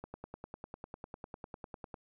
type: click train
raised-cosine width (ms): 1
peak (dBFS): -29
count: 20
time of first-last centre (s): 0.04-1.942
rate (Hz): 9.99
effects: none